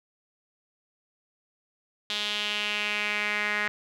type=tone with band-pass filter sweep; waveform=sawtooth; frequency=208.5 Hz; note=G#3; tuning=7 cents sharp; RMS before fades=-29 dBFS; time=2.1-3.68 s; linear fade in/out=0 ms; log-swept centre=3500 to 1900 Hz; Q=3.5; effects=none